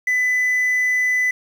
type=tone; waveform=sine; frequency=2000 Hz; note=B6; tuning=21 cents sharp; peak=-13 dBFS; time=0.07-1.31 s; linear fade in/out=5 ms; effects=tanh soft clip ceiling -15 dBFS + 7-bit

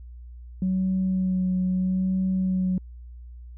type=tone with vibrato; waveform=sine; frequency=186 Hz; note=F#3; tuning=9 cents sharp; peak=-20 dBFS; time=0.62-2.78 s; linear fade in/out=2 ms; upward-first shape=sine; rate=0.78 Hz; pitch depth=18 cents each way; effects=tanh soft clip ceiling -17 dBFS + added 60 Hz sine -39 dBFS peak until 3.57 s

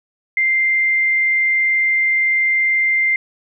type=tone; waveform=sine; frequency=2093 Hz; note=C7; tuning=in tune; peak=-13 dBFS; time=0.37-3.16 s; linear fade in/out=2 ms; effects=none

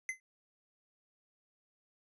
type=tone with exponential decay; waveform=square; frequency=2052 Hz; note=C7; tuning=34 cents flat; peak=-31 dBFS; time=0.09-0.2 s; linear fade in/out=1 ms; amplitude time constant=22 ms; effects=resampled to 24000 Hz

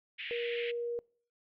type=band-pass noise; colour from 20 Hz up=pink; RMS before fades=-41 dBFS; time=0.18-0.72 s; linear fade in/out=20 ms; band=1900 to 3200 Hz; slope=48 dB/octave
type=tone; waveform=sine; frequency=474.3 Hz; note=A#4; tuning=30 cents sharp; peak=-33 dBFS; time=0.31-0.99 s; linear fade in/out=0 ms
effects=noise-tail reverb RT60 0.5 s tail -26 dB re dry

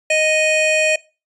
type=tone pair together; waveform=square; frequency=622 / 2485 Hz; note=D#5 / D#7; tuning=-1 / -3 cents; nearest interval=2 octaves; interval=2398 cents; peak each=-17 dBFS; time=0.1-0.96 s; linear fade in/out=5 ms; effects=noise-tail reverb RT60 0.3 s tail -21 dB re dry + resampled to 24000 Hz

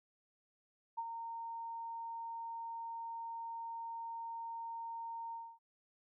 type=tone with ADSR envelope; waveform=sine; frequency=920 Hz; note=A#5; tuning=23 cents flat; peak=-35 dBFS; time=0.97-5.59 s; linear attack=16 ms; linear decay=47 ms; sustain=-6 dB; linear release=260 ms; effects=none

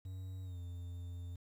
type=tone with pitch glide; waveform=triangle; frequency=93.5 to 87.74 Hz; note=F#2 to F2; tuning=+19 to +9 cents; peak=-40 dBFS; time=0.05-1.36 s; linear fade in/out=5 ms; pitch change=-110 cents; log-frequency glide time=0.44-0.58 s; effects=11-bit

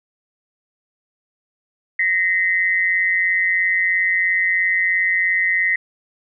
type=tone pair together; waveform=sine; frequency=1863 / 2046 Hz; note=A#6 / C7; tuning=-2 / -39 cents; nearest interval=major second; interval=163 cents; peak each=-18 dBFS; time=1.99-5.76 s; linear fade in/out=5 ms; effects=none

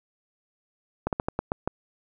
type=slowing click train; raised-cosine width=1 ms; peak=-11 dBFS; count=7; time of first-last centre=1.07-1.676 s; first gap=58 ms; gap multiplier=1.22; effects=none

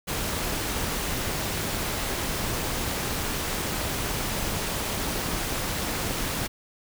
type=noise with amplitude modulation; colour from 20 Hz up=pink; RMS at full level=-27 dBFS; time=0.07-6.48 s; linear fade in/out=20 ms; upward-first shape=sine; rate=238 Hz; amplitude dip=40%; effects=none

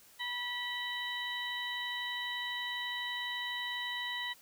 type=harmonic tone with a mistuned harmonic; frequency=974 Hz; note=B5; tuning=24 cents flat; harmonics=1 / 2 / 3 / 4; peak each=-43 / -38 / -42 / -41 dBFS; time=0.19-4.34 s; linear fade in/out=20 ms; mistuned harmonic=3; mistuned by=+73 cents; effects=white hiss -60 dBFS RMS until 4.41 s

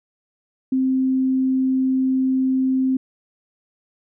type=tone; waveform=sine; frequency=261.6 Hz; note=C4; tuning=in tune; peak=-16 dBFS; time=0.72-2.97 s; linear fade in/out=5 ms; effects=none

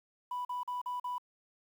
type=tone bursts; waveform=sine; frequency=987.8 Hz; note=B5; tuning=in tune; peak=-32 dBFS; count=5; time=0.31-1.182 s; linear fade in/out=5 ms; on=140 ms; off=43 ms; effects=tanh soft clip ceiling -32 dBFS + 10-bit

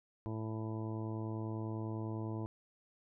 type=harmonic tone; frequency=110 Hz; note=A2; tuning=in tune; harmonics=1 / 2 / 3 / 4 / 5 / 6 / 7 / 8 / 9; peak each=-39 / -45 / -43 / -50 / -54 / -53 / -59 / -54 / -53 dBFS; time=0.26-2.46 s; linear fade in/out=0 ms; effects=none

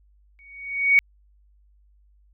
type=tone with exponential growth; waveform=sine; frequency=2238 Hz; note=C#7; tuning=16 cents sharp; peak=-10 dBFS; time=0.39-0.99 s; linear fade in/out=0 ms; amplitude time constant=130 ms; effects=added 50 Hz sine -55 dBFS peak until 2.33 s

